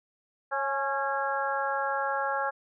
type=harmonic tone with a mistuned harmonic; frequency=274 Hz; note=C#4; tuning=20 cents flat; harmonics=2 / 3 / 4 / 5 / 6; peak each=-33 / -31 / -35 / -33 / -34 dBFS; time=0.51-2.51 s; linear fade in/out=20 ms; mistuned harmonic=3; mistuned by=+30 cents; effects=none